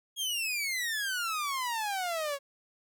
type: exponential sweep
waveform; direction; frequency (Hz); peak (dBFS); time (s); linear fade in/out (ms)
sawtooth; down; 3309 to 546; -27; 0.16-2.39; 50
effects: none